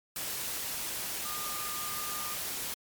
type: tone in noise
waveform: sine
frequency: 1210 Hz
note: D#6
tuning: 49 cents flat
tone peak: -40 dBFS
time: 1.25-2.34 s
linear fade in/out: 2 ms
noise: white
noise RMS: -36 dBFS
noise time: 0.16-2.74 s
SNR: -7 dB
effects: MP3 96 kbps